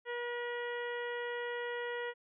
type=harmonic tone with a mistuned harmonic; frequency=480.7 Hz; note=B4; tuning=47 cents flat; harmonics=1 / 2 / 3 / 4 / 5 / 6 / 7; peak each=-38 / -45 / -46 / -42 / -55 / -52 / -56 dBFS; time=0.05-2.14 s; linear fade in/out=50 ms; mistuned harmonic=7; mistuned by=-22 cents; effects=none